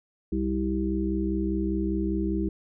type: harmonic tone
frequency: 65 Hz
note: C2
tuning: 11 cents flat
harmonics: 1 / 3 / 5 / 6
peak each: -30 / -29 / -28 / -34 dBFS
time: 0.32-2.49 s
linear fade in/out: 5 ms
effects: none